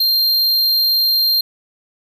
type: tone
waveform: square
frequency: 4186 Hz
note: C8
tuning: in tune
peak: -13 dBFS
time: 0-1.41 s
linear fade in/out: 5 ms
effects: 8-bit